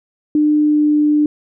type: tone with pitch glide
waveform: sine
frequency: 300.6 to 298.5 Hz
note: D4 to D4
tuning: +40 to +28 cents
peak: -10 dBFS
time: 0.35-1.26 s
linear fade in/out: 2 ms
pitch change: -12 cents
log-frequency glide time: 0.45-1.01 s
effects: none